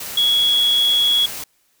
sine tone in noise, 3346 Hz, G#7, 12 cents sharp, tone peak -13 dBFS, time 0.17-1.26 s, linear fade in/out 5 ms, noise white, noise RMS -30 dBFS, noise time 0-1.44 s, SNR +14 dB, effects white hiss -62 dBFS RMS until 1.8 s

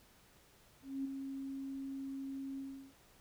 sine tone with ADSR envelope, 271.1 Hz, C#4, 38 cents flat, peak -34 dBFS, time 0.82-2.94 s, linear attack 230 ms, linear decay 8 ms, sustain -6 dB, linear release 360 ms, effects pink hiss -65 dBFS RMS until 3.2 s

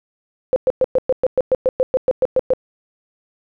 sine tone bursts, 516 Hz, C5, 24 cents flat, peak -11 dBFS, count 15, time 0.53-2.535 s, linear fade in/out 0 ms, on 31 ms, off 110 ms, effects none

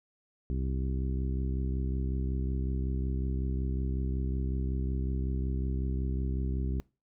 harmonic tone, 65.41 Hz, C2, in tune, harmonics 1 / 2 / 3 / 4 / 5 / 6, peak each -30 / -36 / -40 / -42 / -44 / -46 dBFS, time 0.5-6.8 s, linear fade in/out 0 ms, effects noise-tail reverb RT60 0.3 s tail -24 dB re dry

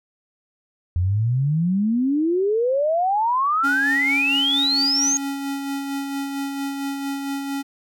sine exponential sweep, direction up, 84.7 to 6645 Hz, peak -17 dBFS, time 0.96-5.17 s, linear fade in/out 0 ms
square tone with tremolo, 277.2 Hz, C#4, in tune, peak -24 dBFS, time 3.63-7.63 s, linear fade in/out 20 ms, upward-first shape sine, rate 4.4 Hz, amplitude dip 35%
effects none

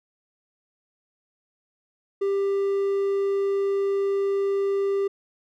triangle tone, 395.6 Hz, G4, 16 cents sharp, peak -19 dBFS, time 2.21-5.08 s, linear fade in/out 10 ms, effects none

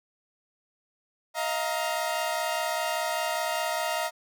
sawtooth chord, Eb suspended second, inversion none, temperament equal with one note detuned, 633.5 / 698.5 / 932.3 Hz, Eb5 / F5 / Bb5, +31 / 0 / 0 cents, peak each -27 / -28 / -28 dBFS, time 1.34-4.11 s, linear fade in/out 50 ms, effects none

